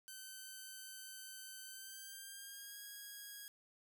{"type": "tone with pitch glide", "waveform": "5% pulse", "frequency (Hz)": [1535, 1645.2], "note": ["G6", "G#6"], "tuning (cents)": [-37, -17], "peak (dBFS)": -39, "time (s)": [0.08, 3.48], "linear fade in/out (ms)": 0, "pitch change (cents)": 120, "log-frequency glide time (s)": [1.69, 2.81], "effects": []}